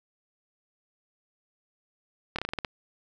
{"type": "slowing click train", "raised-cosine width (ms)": 0.3, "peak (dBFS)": -14, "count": 8, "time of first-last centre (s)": [2.36, 2.648], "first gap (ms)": 26, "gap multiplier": 1.15, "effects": []}